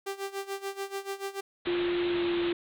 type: tone with tremolo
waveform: sawtooth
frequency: 393.2 Hz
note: G4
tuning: 5 cents sharp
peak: -27 dBFS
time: 0.06-1.41 s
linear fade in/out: 10 ms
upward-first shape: sine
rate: 6.9 Hz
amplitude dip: 85%
type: low-pass noise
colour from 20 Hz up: white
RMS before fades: -38 dBFS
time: 1.65-2.53 s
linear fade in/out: 10 ms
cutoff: 3900 Hz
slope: 96 dB/octave
type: tone with pitch glide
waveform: sine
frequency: 349.9 to 345.9 Hz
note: F4 to F4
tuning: +3 to -17 cents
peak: -26 dBFS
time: 1.67-2.53 s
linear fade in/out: 2 ms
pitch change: -20 cents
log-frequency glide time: 2.06-2.31 s
effects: none